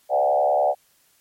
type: tone with frequency modulation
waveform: sine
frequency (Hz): 667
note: E5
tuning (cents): +20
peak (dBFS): -16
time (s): 0.09-0.75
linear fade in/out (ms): 50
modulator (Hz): 70.4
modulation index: 1.8
effects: white hiss -61 dBFS RMS until 1.2 s + MP3 64 kbps